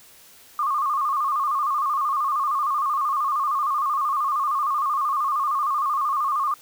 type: tone with vibrato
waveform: sine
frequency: 1148 Hz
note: D6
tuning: 40 cents flat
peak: -20 dBFS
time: 0.59-6.54 s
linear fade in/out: 2 ms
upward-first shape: square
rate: 13 Hz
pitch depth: 86 cents each way
effects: white hiss -50 dBFS RMS until 6.61 s